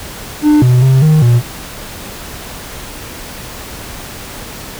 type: tone with pitch steps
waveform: triangle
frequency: 299.8 / 124.8 / 132 / 155.1 / 119.9 Hz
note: D4 / B2 / C3 / D#3 / A#2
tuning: +36 / +19 / +16 / -5 / +49 cents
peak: -3 dBFS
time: 0.42-1.42 s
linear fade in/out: 50 ms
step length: 200 ms
effects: pink hiss -28 dBFS RMS until 4.79 s